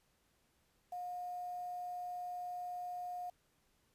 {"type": "tone with quantisation", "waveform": "sine", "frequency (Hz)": 716, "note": "F5", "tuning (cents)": 43, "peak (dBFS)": -40, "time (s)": [0.92, 3.3], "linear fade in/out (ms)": 5, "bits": 10, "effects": ["pink hiss -75 dBFS RMS until 3.94 s", "resampled to 32000 Hz"]}